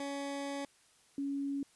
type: tone pair in turn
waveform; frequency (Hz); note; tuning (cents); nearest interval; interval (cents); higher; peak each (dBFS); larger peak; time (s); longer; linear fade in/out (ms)
20% pulse / sine; 280.3 / 279.2; C#4 / C#4; +19 / +13; unison; 6; first; -32 / -33; first; 0-0.65 / 1.18-1.63; first; 2
effects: white hiss -66 dBFS RMS until 1.75 s + resampled to 24000 Hz